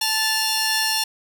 sawtooth tone cluster, 875 / 1752 / 2820 / 4265 / 5440 Hz, A5 / A6 / F7 / C8 / F8, -10 / -8 / +16 / +32 / -46 cents, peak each -23 dBFS, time 0.01-1.04 s, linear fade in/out 5 ms, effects 7-bit

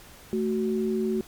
sine tone pair together, 220 / 373.1 Hz, A3 / F#4, 0 / +14 cents, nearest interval major sixth, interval 914 cents, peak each -26 dBFS, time 0.33-1.21 s, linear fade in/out 0 ms, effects pink hiss -49 dBFS RMS until 1.27 s + MP3 96 kbps

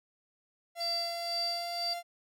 45% pulse tone with pitch glide, 683 to 692.9 Hz, F5 to F5, -39 to -14 cents, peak -36 dBFS, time 0.75-2.03 s, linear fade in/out 50 ms, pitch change +25 cents, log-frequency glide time 1.09-1.73 s
sine tone with tremolo, 4648 Hz, D8, 19 cents flat, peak -30 dBFS, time 0.8-1.94 s, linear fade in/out 10 ms, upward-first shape sine, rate 2 Hz, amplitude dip 70%
effects none

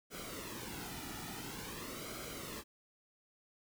pink noise with flanger, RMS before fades -45 dBFS, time 0.1-2.64 s, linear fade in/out 50 ms, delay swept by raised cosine 1.1 to 1.9 ms, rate 0.48 Hz, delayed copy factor -0.65, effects none

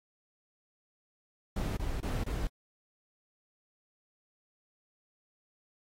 brown noise bursts, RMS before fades -33 dBFS, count 4, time 1.56-2.472 s, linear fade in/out 5 ms, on 210 ms, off 24 ms, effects AAC 48 kbps

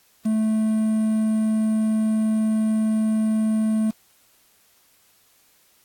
triangle tone with quantisation, 218.4 Hz, A3, 13 cents flat, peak -16 dBFS, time 0.25-3.91 s, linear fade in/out 10 ms, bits 7, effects white hiss -59 dBFS RMS until 5.84 s + AAC 64 kbps

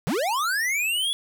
square linear sweep, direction up, 124.5 to 3431 Hz, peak -23 dBFS, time 0.07-1.13 s, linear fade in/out 0 ms, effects none

